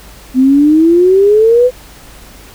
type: exponential sweep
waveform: sine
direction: up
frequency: 252.3 to 510 Hz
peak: -4 dBFS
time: 0.34-1.71 s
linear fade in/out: 50 ms
effects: added 50 Hz sine -39 dBFS peak until 2.54 s + pink hiss -37 dBFS RMS until 2.54 s